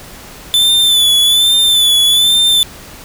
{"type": "tone with vibrato", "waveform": "45% pulse", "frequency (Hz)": 3500, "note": "A7", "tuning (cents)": -10, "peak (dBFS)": -7, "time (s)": [0.54, 2.63], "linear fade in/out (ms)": 0, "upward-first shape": "sine", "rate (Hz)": 1.2, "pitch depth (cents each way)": 50, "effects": ["pink hiss -34 dBFS RMS until 3.04 s"]}